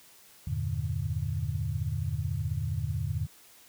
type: chord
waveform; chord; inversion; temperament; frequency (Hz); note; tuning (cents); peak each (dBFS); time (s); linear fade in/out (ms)
sine; E half-diminished seventh; none; equal; 82.41 / 98 / 116.54 / 146.83; E2 / G2 / Bb2 / D3; 0 / 0 / 0 / 0; -34; 0.47-3.27; 5
effects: white hiss -56 dBFS RMS until 3.68 s